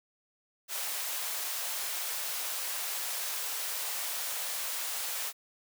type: high-pass noise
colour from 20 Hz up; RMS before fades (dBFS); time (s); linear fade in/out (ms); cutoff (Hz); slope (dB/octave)
white; -35; 0.68-5.33; 50; 510; 24
effects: none